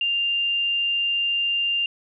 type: tone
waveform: sine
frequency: 2794 Hz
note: F7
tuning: in tune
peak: -20 dBFS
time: 0.01-1.86 s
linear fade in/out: 2 ms
effects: none